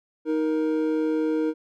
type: tone pair together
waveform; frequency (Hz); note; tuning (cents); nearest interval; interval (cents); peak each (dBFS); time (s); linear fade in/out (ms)
triangle; 313.2 / 469.3; D#4 / A#4; +11 / +12; perfect fifth; 701; -21 / -24; 0.25-1.54; 50
effects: none